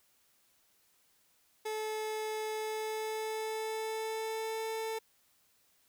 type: tone with pitch glide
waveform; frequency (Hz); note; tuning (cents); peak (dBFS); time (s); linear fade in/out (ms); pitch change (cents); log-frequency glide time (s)
30% pulse; 433.2 to 444.4; A4 to A4; -27 to +17; -32; 1.65-4.99; 10; +44; 2.5-4.65
effects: white hiss -70 dBFS RMS until 5.88 s